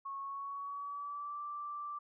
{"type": "tone with pitch glide", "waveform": "sine", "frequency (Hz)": [1100, 1172.2], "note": ["C#6", "D6"], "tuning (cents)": [-14, -4], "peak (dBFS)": -39, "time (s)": [0.05, 1.99], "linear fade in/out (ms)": 10, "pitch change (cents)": 110, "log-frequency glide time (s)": [0.2, 1.41], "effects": []}